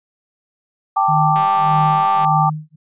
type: chord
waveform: sine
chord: G suspended second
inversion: none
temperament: just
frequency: 784 / 882 / 1176 Hz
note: G5 / A5 / D6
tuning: 0 / +4 / +2 cents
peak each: -16 / -18 / -17 dBFS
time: 0.96-2.5 s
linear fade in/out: 10 ms
type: tone with tremolo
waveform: sine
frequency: 154.1 Hz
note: D#3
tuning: 16 cents flat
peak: -16 dBFS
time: 1.08-2.76 s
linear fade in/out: 10 ms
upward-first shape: sine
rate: 1.7 Hz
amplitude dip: 100%
type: click train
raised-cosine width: 0.3 ms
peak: -15 dBFS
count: 175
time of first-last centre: 1.36-2.248 s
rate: 196 Hz
effects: resampled to 8000 Hz